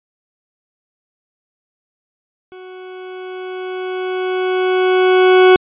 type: tone with level ramp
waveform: 40% pulse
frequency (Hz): 370.4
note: F#4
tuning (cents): +2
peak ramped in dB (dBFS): -33 to -4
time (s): 2.52-5.56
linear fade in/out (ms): 0
effects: resampled to 8000 Hz